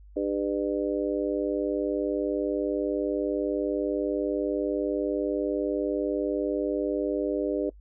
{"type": "harmonic tone", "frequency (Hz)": 100, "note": "G2", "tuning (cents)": 35, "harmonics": [3, 4, 5, 6], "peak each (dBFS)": [-29, -30, -31, -32], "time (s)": [0.16, 7.7], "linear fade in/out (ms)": 10, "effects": ["noise-tail reverb RT60 0.1 s tail -25 dB re dry", "added 50 Hz sine -47 dBFS peak until 7.8 s"]}